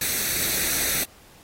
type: noise with comb filter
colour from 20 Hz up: white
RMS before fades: -24 dBFS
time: 0.01-1.04 s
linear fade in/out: 5 ms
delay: 0.49 ms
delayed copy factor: +0.6
effects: pink hiss -52 dBFS RMS until 1.43 s + AAC 48 kbps